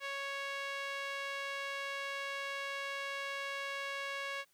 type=tone with band-pass filter; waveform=sawtooth; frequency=554.4 Hz; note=C#5; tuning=in tune; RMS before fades=-40 dBFS; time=0-4.45 s; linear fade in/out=50 ms; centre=2200 Hz; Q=1.2; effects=white hiss -72 dBFS RMS until 4.53 s